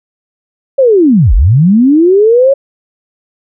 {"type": "linear two-way sweep", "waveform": "sine", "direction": "down then up", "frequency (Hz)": [560, 36.43, 560], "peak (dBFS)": -3, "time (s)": [0.78, 2.54], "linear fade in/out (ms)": 10, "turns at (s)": 1.34, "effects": []}